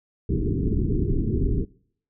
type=low-pass noise; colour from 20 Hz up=pink; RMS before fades=-23 dBFS; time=0.29-1.65 s; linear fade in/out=5 ms; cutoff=420 Hz; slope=96 dB/octave; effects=noise-tail reverb RT60 0.6 s tail -23 dB re dry